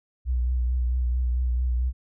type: tone with vibrato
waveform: sine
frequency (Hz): 61.74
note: B1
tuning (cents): 0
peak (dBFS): -21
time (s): 0.25-1.93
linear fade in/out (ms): 50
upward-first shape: triangle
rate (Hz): 4.5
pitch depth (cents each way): 46
effects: none